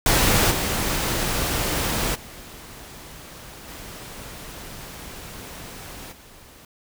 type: noise with level steps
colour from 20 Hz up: pink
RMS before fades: -18 / -24 / -41 / -38 / -47 dBFS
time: 0.06-6.65 s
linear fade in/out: 2 ms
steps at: 0.5 / 2.14 / 3.67 / 6.11 s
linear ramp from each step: 20 ms
effects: none